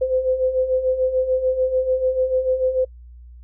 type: beating tone pair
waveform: sine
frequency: 510 / 516.8 Hz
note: C5 / C5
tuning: -44 / -21 cents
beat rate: 6.8 Hz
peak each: -24 / -18 dBFS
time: 0.01-2.85 s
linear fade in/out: 10 ms
effects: noise-tail reverb RT60 0.1 s tail -26 dB re dry + added 60 Hz sine -39 dBFS peak until 3.43 s